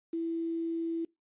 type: tone with quantisation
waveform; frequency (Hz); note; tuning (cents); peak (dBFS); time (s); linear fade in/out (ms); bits
sine; 331.1; E4; +8; -30; 0.13-1.05; 5; 9
effects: noise-tail reverb RT60 0.2 s tail -23 dB re dry + resampled to 8000 Hz